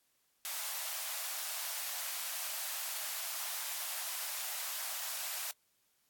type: high-pass noise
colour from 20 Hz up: white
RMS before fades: -39 dBFS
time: 0.45-5.51 s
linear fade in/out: 0 ms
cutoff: 600 Hz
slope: 48 dB/octave
effects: white hiss -75 dBFS RMS until 6.09 s + AAC 64 kbps